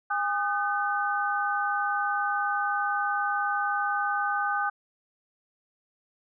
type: tone cluster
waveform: sine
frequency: 815 / 1226 / 1522 Hz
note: G#5 / D#6 / F#6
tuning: -33 / -26 / +48 cents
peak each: -29 dBFS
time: 0.1-4.7 s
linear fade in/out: 10 ms
effects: none